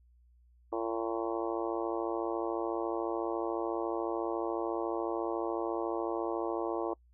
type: harmonic tone with a mistuned harmonic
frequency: 114 Hz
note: A#2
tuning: 38 cents flat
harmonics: 3 / 4 / 5 / 6 / 7 / 8 / 9 / 10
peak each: -35 / -37 / -39 / -41 / -42 / -43 / -44 / -45 dBFS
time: 0.72-6.94 s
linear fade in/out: 10 ms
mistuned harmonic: 10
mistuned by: -37 cents
effects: noise-tail reverb RT60 0.1 s tail -26 dB re dry + added 60 Hz sine -60 dBFS peak until 7.13 s